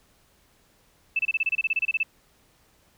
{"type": "tone bursts", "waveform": "sine", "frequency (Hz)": 2637, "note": "E7", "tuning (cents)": 0, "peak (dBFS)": -20, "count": 15, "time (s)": [1.16, 2.032], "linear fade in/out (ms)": 5, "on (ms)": 32, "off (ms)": 28, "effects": ["pink hiss -62 dBFS RMS until 2.97 s"]}